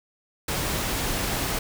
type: noise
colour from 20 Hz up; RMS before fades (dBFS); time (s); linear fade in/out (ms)
pink; -27; 0.48-1.59; 5
effects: none